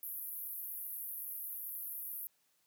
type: band-pass noise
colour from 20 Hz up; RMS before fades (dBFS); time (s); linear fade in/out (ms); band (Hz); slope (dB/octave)
pink; -43; 0.03-2.27; 0; 11000 to 16000; 96
effects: white hiss -75 dBFS RMS until 2.66 s + high-pass 100 Hz 12 dB/octave